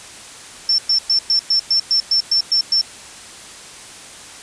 sine tone bursts, 5390 Hz, E8, 38 cents sharp, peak -12 dBFS, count 11, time 0.69-2.813 s, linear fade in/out 2 ms, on 93 ms, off 110 ms, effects white hiss -37 dBFS RMS until 4.42 s + resampled to 22050 Hz

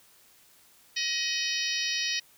harmonic tone with a mistuned harmonic, 630 Hz, D#5, 21 cents sharp, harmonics 3 / 4 / 5 / 6 / 7 / 8 / 9, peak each -35 / -35 / -35 / -35 / -35 / -35 / -35 dBFS, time 0.96-2.2 s, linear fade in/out 10 ms, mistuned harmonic 5, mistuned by -57 cents, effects white hiss -59 dBFS RMS until 2.37 s

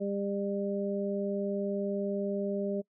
harmonic tone, 200 Hz, G3, 35 cents sharp, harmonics 1 / 2 / 3, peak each -33 / -34 / -35 dBFS, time 0-2.82 s, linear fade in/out 20 ms, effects noise-tail reverb RT60 0.1 s tail -24 dB re dry

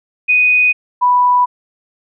sine tone pair in turn, 2489 / 987.2 Hz, D#7 / B5, 0 / -1 cents, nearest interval octave + major third, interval 1601 cents, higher first, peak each -8 dBFS, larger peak neither, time 0.28-0.73 / 1.01-1.46 s, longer neither, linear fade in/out 20 ms, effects none

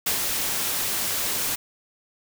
white noise with ADSR envelope, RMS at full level -23 dBFS, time 0.06-1.56 s, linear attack 7 ms, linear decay 110 ms, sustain -3 dB, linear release 14 ms, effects none

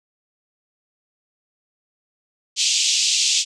white band-pass noise, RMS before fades -19 dBFS, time 2.56-3.45 s, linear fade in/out 50 ms, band 2600 to 7400 Hz, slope 48 dB/octave, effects none

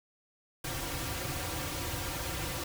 pink noise with comb filter, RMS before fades -36 dBFS, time 0.64-2.64 s, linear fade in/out 5 ms, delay 4.7 ms, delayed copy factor -0.95, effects none

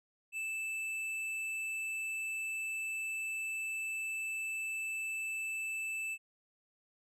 triangle tone with hard clipping, 2637 Hz, E7, in tune, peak -37 dBFS, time 0.32-6.18 s, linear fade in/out 50 ms, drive 11 dB, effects none

